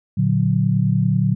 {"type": "chord", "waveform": "sine", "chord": "Bb augmented", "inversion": "none", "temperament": "equal", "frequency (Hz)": [116.54, 146.83, 185], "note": ["Bb2", "D3", "F#3"], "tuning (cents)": [0, 0, 0], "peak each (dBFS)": -19, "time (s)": [0.17, 1.35], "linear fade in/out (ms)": 10, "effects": []}